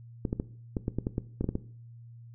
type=clicks; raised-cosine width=3 ms; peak=-16 dBFS; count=12; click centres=0.252 / 0.329 / 0.399 / 0.768 / 0.881 / 0.986 / 1.069 / 1.181 / 1.41 / 1.443 / 1.49 / 1.554 s; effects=noise-tail reverb RT60 0.5 s tail -17 dB re dry + added 117 Hz sine -46 dBFS peak until 2.34 s